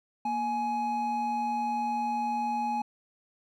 triangle tone pair together, 235.4 / 838.9 Hz, A#3 / G#5, +17 / +17 cents, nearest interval octave + minor seventh, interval 2200 cents, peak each -33 / -26 dBFS, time 0.25-2.82 s, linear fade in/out 5 ms, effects none

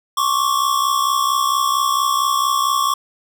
square tone pair together, 1083.6 / 1148 Hz, C#6 / D6, -40 / -40 cents, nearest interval minor second, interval 100 cents, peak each -19 dBFS, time 0.17-2.94 s, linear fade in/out 5 ms, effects none

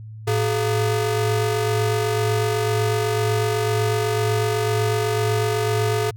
35% pulse ring-modulated tone, 270 Hz, C#4, 45 cents flat, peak -14 dBFS, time 0.27-6.11 s, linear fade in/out 10 ms, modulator 159 Hz, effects added 109 Hz sine -34 dBFS peak until 6.16 s

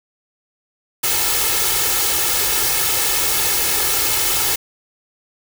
white noise with comb filter, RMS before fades -18 dBFS, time 1.03-4.56 s, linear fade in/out 10 ms, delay 2.3 ms, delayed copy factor +0.7, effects none

